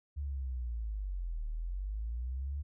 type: linear two-way sweep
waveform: sine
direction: down then up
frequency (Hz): 73.2 to 37.22 to 73.2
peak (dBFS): -34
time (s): 0.16-2.63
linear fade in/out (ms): 20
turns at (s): 1.47
effects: none